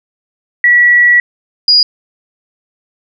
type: tone pair in turn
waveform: sine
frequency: 1938 / 4883 Hz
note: B6 / D#8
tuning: -33 / -33 cents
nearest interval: octave + major third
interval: 1600 cents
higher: second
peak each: -4 dBFS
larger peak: neither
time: 0.64-1.2 / 1.68-1.83 s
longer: first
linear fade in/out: 2 ms
effects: none